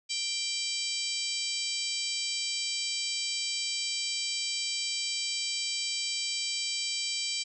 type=harmonic tone; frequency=784 Hz; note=G5; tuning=in tune; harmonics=3 / 4 / 5 / 6 / 7 / 8 / 9 / 10; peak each=-38 / -37 / -40 / -35 / -39 / -44 / -42 / -38 dBFS; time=0.09-7.44 s; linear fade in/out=20 ms; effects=none